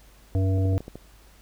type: harmonic tone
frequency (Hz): 95.2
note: F#2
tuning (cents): +50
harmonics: 1 / 3 / 5 / 7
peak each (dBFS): -20 / -30 / -34 / -37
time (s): 0.35-0.78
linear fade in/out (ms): 0
type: click train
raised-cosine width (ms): 2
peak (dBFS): -24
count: 6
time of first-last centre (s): 0.58-0.956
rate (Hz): 13.3
effects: added 50 Hz sine -52 dBFS peak until 1.41 s + pink hiss -56 dBFS RMS until 1.41 s